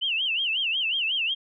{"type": "tone with vibrato", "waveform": "sine", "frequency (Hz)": 2904, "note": "F#7", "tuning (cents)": -33, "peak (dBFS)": -23, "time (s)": [0.01, 1.35], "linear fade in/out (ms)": 20, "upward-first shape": "sine", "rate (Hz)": 5.5, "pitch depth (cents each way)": 190, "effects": []}